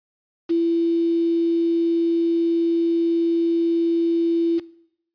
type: tone with quantisation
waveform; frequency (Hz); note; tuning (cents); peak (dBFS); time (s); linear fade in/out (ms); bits
sine; 335.2; E4; +29; -16; 0.49-4.6; 20; 6
effects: noise-tail reverb RT60 0.7 s tail -19 dB re dry + resampled to 11025 Hz